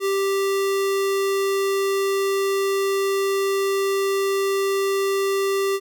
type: tone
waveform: square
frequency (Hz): 392.2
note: G4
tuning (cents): +1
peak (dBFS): -20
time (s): 0-5.8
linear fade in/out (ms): 50
effects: none